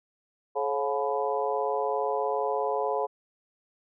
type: harmonic tone with a mistuned harmonic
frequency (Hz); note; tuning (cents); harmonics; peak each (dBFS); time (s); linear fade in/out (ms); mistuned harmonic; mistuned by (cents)
142.3; C#3; +46; 3 / 4 / 5 / 6 / 7; -30 / -31 / -32 / -33 / -33; 0.55-3.07; 20; 4; -79
effects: none